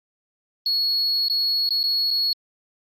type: tone with dropouts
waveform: sine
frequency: 4348 Hz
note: C#8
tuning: 34 cents flat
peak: -17 dBFS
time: 0.66-2.33 s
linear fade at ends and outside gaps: 2 ms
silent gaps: 1.284-1.298 / 1.691-1.706 / 1.831-1.838 / 2.106-2.11 s
effects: tanh soft clip ceiling -17 dBFS + Opus 48 kbps